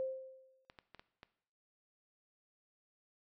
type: tone with exponential decay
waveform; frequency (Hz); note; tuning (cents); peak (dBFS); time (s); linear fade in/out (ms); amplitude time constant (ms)
sine; 525; C5; +6; -33; 0-0.65; 0; 140
type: clicks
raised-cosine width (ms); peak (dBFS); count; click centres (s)
0.3; -36; 5; 0.699 / 0.788 / 0.947 / 0.995 / 1.231
effects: noise-tail reverb RT60 0.7 s tail -17 dB re dry